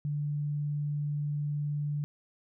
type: tone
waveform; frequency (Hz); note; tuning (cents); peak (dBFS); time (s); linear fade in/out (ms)
sine; 146.83; D3; 0; -29; 0.05-2.04; 0
effects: none